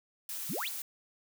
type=noise; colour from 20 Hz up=blue; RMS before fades=-39 dBFS; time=0.29-0.82 s; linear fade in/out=2 ms
type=exponential sweep; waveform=sine; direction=up; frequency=129.8 to 4901 Hz; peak=-34 dBFS; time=0.49-0.69 s; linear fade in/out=10 ms
effects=none